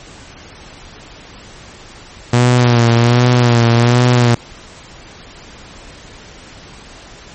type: tone with vibrato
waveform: sawtooth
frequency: 120.1 Hz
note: B2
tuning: 48 cents flat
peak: -4 dBFS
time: 2.33-4.35 s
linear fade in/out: 5 ms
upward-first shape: sine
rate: 1.3 Hz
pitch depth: 52 cents each way
effects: pink hiss -37 dBFS RMS until 7.34 s + MP3 32 kbps